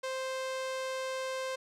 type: tone with low-pass filter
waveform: sawtooth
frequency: 523.3 Hz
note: C5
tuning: in tune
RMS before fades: -36 dBFS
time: 0.03-1.56 s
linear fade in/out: 10 ms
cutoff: 8500 Hz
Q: 0.72
effects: none